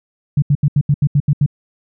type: tone bursts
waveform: sine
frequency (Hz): 143.9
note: D3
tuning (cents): -35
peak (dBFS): -9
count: 9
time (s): 0.37-1.462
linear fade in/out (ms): 5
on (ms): 52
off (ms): 78
effects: none